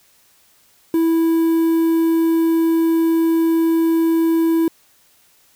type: tone with quantisation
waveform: triangle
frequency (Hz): 328.5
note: E4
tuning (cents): -6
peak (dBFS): -11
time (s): 0.94-4.68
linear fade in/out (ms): 2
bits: 6
effects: white hiss -55 dBFS RMS until 5.55 s